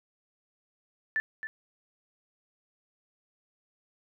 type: tone with echo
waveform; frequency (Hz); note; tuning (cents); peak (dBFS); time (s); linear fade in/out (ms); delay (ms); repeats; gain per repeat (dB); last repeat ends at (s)
sine; 1760; A6; 0; -25; 1.16-1.2; 0; 270; 1; -9; 1.47
effects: none